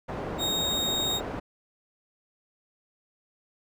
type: low-pass noise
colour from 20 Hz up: white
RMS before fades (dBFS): -34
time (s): 0.08-1.4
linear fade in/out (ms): 10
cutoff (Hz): 690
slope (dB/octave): 12
type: tone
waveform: 35% pulse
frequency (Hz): 3729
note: A#7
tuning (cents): 0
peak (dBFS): -24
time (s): 0.38-1.21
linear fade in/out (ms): 50
effects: none